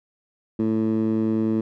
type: tone with band-pass filter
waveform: 15% pulse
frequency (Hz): 110.3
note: A2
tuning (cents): +5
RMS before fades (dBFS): -22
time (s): 0.59-1.61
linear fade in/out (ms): 5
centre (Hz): 270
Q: 2.3
effects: none